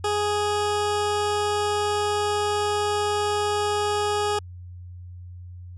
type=tone; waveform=20% pulse; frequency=415.5 Hz; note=G#4; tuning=1 cent sharp; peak=-17 dBFS; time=0.04-4.39 s; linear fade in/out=5 ms; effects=added 89 Hz sine -37 dBFS peak until 5.77 s + resampled to 24000 Hz